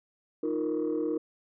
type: chord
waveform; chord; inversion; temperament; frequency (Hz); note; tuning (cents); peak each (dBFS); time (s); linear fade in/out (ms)
sine; Eb suspended second; none; equal; 311.1 / 349.2 / 466.2; Eb4 / F4 / Bb4; 0 / 0 / 0; -29 / -32 / -30; 0.43-1.18; 5
effects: tanh soft clip ceiling -22 dBFS